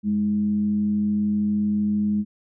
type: tone with frequency modulation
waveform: sine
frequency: 207.7 Hz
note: G#3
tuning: in tune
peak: -19 dBFS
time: 0.03-2.25 s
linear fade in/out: 50 ms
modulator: 113 Hz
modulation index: 0.25
effects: none